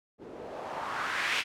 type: noise with low-pass filter sweep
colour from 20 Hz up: blue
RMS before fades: -34 dBFS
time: 0.18-1.44 s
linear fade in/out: 50 ms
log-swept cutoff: 320 to 2700 Hz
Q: 2
effects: none